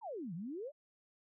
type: exponential two-way sweep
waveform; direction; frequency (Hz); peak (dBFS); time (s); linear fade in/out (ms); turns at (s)
sine; down then up; 992 to 155.56 to 624; -40; 0.01-0.72; 50; 0.34
effects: none